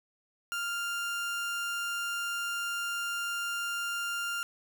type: tone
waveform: 30% pulse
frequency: 1396.9 Hz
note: F6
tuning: in tune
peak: -29 dBFS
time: 0.52-4.43 s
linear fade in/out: 0 ms
effects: none